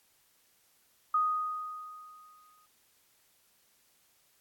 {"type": "tone with exponential decay", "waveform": "sine", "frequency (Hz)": 1244.5, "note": "D#6", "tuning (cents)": 0, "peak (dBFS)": -23, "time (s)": [1.14, 2.66], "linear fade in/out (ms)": 5, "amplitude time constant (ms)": 330, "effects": ["white hiss -68 dBFS RMS until 4.4 s", "AAC 64 kbps"]}